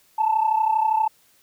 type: tone pair together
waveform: sine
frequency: 870.5 / 903 Hz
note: A5 / A5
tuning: -19 / +45 cents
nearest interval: minor second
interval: 64 cents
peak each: -18 / -22 dBFS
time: 0.18-1.08 s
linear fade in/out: 10 ms
effects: tanh soft clip ceiling -11 dBFS + white hiss -59 dBFS RMS until 1.42 s

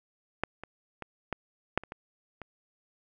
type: clicks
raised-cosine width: 0.5 ms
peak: -12 / -25 / -23 / -16 / -9 / -28 / -24 / -26 dBFS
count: 8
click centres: 0.436 / 0.636 / 1.023 / 1.327 / 1.776 / 1.836 / 1.921 / 2.417 s
effects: none

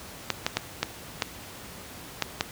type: clicks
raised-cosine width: 0.2 ms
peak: -6 dBFS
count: 7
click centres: 0.303 / 0.465 / 0.57 / 0.83 / 1.222 / 2.223 / 2.409 s
effects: pink hiss -43 dBFS RMS until 2.51 s + high-pass 60 Hz 12 dB/octave

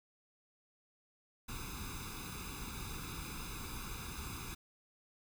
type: noise with comb filter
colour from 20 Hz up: pink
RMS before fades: -44 dBFS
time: 1.48-4.55 s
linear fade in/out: 10 ms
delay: 0.8 ms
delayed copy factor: +1
effects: none

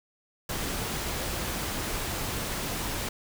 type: noise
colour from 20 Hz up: pink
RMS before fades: -32 dBFS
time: 0.49-3.09 s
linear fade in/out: 5 ms
effects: none

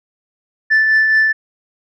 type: tone with tremolo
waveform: sine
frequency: 1758 Hz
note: A6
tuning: 2 cents flat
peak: -6 dBFS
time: 0.7-1.33 s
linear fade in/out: 20 ms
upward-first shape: triangle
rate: 4.7 Hz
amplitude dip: 45%
effects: tanh soft clip ceiling -7 dBFS

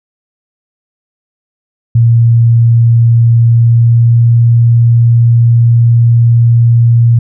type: tone with pitch glide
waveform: sine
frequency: 116.54 to 117.42 Hz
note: A#2 to A#2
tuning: 0 to +13 cents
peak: -3 dBFS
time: 1.95-7.19 s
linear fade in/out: 5 ms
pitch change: +13 cents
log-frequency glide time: 3.48-4.21 s
effects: none

